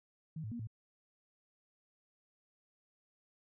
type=tone with pitch steps; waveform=sine; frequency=158.7 / 108.3 / 236.1 / 110.2 Hz; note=D#3 / A2 / A#3 / A2; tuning=+35 / -27 / +22 / +3 cents; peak=-39 dBFS; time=0.36-0.672 s; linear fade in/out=5 ms; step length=78 ms; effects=none